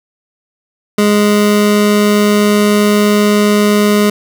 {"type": "tone", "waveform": "25% pulse", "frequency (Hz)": 207.7, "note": "G#3", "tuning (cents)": 0, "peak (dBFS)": -4, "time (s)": [0.98, 4.1], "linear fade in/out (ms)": 5, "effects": []}